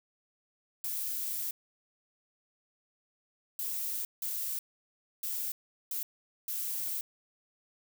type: noise bursts at uneven times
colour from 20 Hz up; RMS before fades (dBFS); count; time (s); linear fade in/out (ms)
violet; -35; 6; 0.84-1.51 / 3.59-4.05 / 4.22-4.59 / 5.23-5.52 / 5.91-6.03 / 6.48-7.01; 2
effects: none